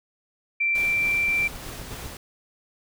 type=tone; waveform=sine; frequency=2349 Hz; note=D7; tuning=in tune; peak=-20 dBFS; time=0.6-1.48 s; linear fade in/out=10 ms
type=noise with tremolo; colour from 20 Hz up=pink; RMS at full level=-37 dBFS; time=0.75-2.17 s; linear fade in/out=2 ms; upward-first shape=sine; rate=3.4 Hz; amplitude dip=25%
type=noise bursts; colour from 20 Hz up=brown; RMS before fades=-35 dBFS; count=7; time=1.28-2.073 s; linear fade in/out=2 ms; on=31 ms; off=96 ms
effects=none